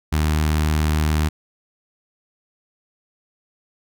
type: tone with notch filter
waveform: sawtooth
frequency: 76.8 Hz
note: D#2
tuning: 22 cents flat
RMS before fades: -19 dBFS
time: 0.12-1.29 s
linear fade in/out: 10 ms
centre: 520 Hz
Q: 1.3
effects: none